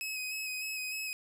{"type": "tone with vibrato", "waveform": "sawtooth", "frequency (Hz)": 2543, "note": "D#7", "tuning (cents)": 37, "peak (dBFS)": -32, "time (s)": [0.01, 1.13], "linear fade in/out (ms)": 0, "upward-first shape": "square", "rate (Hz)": 3.3, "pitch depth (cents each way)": 20, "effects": []}